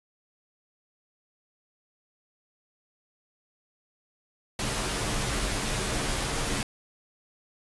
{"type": "noise with comb filter", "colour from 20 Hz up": "pink", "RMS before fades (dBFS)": -29, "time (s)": [4.59, 6.63], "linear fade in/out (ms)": 2, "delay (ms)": 12, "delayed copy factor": -0.6, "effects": ["resampled to 24000 Hz"]}